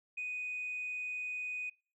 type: tone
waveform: sine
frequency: 2489 Hz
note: D#7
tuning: in tune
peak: -35 dBFS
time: 0.17-1.7 s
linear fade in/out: 10 ms
effects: noise-tail reverb RT60 0.4 s tail -25 dB re dry + tanh soft clip ceiling -32 dBFS